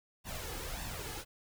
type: noise with flanger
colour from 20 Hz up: pink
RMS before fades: -41 dBFS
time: 0.24-1.25 s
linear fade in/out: 50 ms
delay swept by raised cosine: 1.1 to 2.4 ms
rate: 1.7 Hz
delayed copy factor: +0.6
effects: none